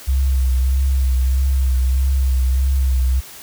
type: tone with vibrato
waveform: sine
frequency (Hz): 65.41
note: C2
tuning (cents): 0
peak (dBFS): -13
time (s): 0.07-3.21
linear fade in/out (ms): 20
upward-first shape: triangle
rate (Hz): 1.6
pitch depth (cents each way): 55
effects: white hiss -38 dBFS RMS until 3.42 s